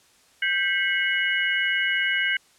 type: tone cluster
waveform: sine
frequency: 1573 / 1985 / 2169 / 2926 Hz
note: G6 / B6 / C#7 / F#7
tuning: +6 / +8 / -38 / -20 cents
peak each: -24 / -30 / -26 / -28 dBFS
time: 0.42-2.37 s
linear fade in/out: 5 ms
effects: white hiss -58 dBFS RMS until 2.58 s + low-pass 9000 Hz 12 dB/octave